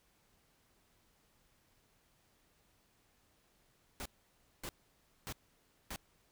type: noise bursts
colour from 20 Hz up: pink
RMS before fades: -43 dBFS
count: 4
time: 4-5.96 s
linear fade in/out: 0 ms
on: 55 ms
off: 580 ms
effects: pink hiss -72 dBFS RMS until 6.31 s